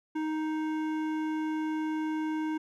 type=tone with hard clipping; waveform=sine; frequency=311.9 Hz; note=D#4; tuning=4 cents sharp; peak=-31 dBFS; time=0.15-2.58 s; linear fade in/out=10 ms; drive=13 dB; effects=none